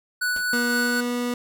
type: tone with tremolo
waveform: square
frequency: 1480 Hz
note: F#6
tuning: in tune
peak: -22 dBFS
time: 0.21-1.01 s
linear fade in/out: 10 ms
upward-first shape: sine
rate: 3.9 Hz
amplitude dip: 25%
type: noise with exponential decay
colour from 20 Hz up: pink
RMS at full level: -37 dBFS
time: 0.36-0.52 s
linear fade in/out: 1 ms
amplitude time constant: 33 ms
type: tone with pitch glide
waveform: 30% pulse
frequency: 240.7 to 243.5 Hz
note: B3 to B3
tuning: -44 to -24 cents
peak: -21 dBFS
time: 0.53-1.34 s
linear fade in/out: 2 ms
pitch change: +20 cents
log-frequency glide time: 0.68-1.14 s
effects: none